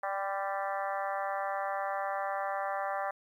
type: harmonic tone with a mistuned harmonic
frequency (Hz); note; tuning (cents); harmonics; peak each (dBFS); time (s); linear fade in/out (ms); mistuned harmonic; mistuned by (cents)
196; G3; 0; 3 / 4 / 5 / 6 / 7 / 8 / 9 / 10; -37 / -35 / -42 / -39 / -43 / -46 / -43 / -48; 0.03-3.11; 5; 5; +42
effects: 11-bit